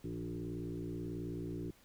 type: tone with frequency modulation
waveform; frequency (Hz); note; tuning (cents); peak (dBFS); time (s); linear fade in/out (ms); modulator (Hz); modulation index
sine; 229.8; A#3; -25; -38; 0.04-1.71; 5; 58.5; 2.6
effects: pink hiss -65 dBFS RMS until 1.84 s